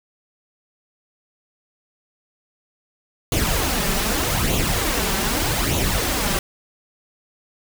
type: noise with flanger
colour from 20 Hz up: pink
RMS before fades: -21 dBFS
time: 3.32-6.39 s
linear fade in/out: 2 ms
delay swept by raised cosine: 0.29 to 5.19 ms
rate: 0.82 Hz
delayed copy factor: +0.6
effects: none